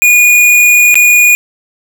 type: tone with dropouts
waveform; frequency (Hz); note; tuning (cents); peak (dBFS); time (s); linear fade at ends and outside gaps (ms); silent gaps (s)
square; 2448; D#7; -29; -4; 0.02-1.35; 0; 0.943-0.955
effects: none